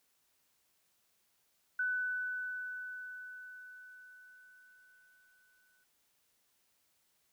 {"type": "tone with exponential decay", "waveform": "sine", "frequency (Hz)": 1497, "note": "F#6", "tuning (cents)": 20, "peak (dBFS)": -30, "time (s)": [1.79, 5.84], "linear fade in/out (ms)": 5, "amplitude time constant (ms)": 880, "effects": ["white hiss -75 dBFS RMS until 7.32 s"]}